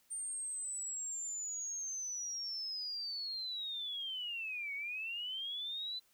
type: linear two-way sweep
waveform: sine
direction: down then up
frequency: 8870 to 2207 to 4043 Hz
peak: -38 dBFS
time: 0.1-6 s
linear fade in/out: 20 ms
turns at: 4.74 s
effects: white hiss -71 dBFS RMS until 6.13 s